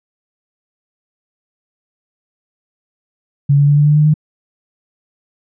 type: tone with pitch steps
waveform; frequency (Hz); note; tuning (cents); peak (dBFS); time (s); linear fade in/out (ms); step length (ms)
sine; 141.5 / 143.31 / 145.14 / 147 / 148.88 / 150.78 / 152.71; C#3 / D3 / D3 / D3 / D3 / D3 / D#3; +36 / -42 / -20 / +2 / +24 / +46 / -32; -7; 3.49-4.141; 10; 93
effects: none